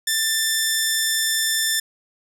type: tone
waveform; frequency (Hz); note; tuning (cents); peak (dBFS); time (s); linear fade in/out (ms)
10% pulse; 1775; A6; +15; -10; 0.07-1.8; 5
effects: none